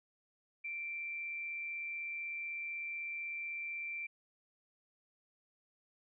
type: tone with amplitude modulation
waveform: sine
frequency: 2350 Hz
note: D7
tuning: 1 cent sharp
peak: -37 dBFS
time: 0.64-4.07 s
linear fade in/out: 10 ms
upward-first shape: sine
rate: 156 Hz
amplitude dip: 30%
effects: none